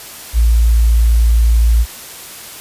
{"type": "tone", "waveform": "sine", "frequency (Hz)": 57.1, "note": "A#1", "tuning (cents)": -35, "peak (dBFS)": -7, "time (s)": [0.33, 1.86], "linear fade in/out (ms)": 50, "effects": ["white hiss -32 dBFS RMS until 2.6 s", "resampled to 32000 Hz"]}